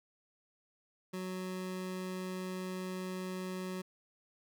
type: tone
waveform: 25% pulse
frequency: 185 Hz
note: F#3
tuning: in tune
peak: -34 dBFS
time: 1.13-3.82 s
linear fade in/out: 10 ms
effects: none